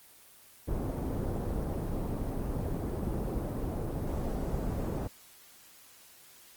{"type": "low-pass noise", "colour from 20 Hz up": "pink", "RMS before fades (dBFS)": -33, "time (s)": [0.67, 5.08], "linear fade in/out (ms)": 20, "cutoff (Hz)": 590, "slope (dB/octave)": 12, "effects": ["white hiss -56 dBFS RMS until 6.56 s", "Opus 24 kbps"]}